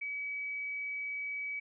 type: tone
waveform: sine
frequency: 2279 Hz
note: C#7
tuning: 47 cents sharp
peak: -35 dBFS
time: 0.01-1.6 s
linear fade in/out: 10 ms
effects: none